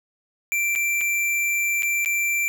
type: tone with dropouts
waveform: square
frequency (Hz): 2351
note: D7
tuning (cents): +1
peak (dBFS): -21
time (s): 0.52-2.48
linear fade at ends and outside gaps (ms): 0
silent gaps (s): 0.752-0.759 / 1.009-1.013 / 1.823-1.831 / 2.048-2.059
effects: none